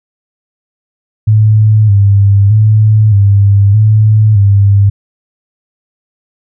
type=tone with vibrato; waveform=sine; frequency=103.83 Hz; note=G#2; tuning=in tune; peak=-3 dBFS; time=1.27-4.9 s; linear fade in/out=10 ms; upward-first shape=square; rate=0.81 Hz; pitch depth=64 cents each way; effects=none